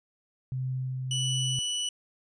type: tone with tremolo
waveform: sine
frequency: 129.5 Hz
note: C3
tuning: 17 cents flat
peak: -28 dBFS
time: 0.52-1.59 s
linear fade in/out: 0 ms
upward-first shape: sine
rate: 1.5 Hz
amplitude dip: 25%
type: tone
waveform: sawtooth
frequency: 2960 Hz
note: F#7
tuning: in tune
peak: -25 dBFS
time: 1.11-1.89 s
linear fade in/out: 2 ms
effects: resampled to 22050 Hz